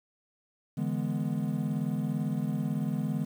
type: chord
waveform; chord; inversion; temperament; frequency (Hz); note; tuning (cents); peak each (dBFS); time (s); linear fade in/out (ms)
triangle; E dominant seventh; third; equal; 146.83 / 164.81 / 207.7 / 246.9; D3 / E3 / G#3 / B3; 0 / 0 / 0 / 0; -31 / -32 / -31 / -33; 0.77-3.25; 10
effects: 9-bit